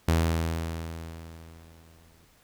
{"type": "tone with exponential decay", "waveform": "sawtooth", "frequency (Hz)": 82.1, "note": "E2", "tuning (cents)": -6, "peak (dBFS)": -16, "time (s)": [0.08, 2.25], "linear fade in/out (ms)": 5, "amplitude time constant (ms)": 470, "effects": ["pink hiss -61 dBFS RMS until 2.43 s"]}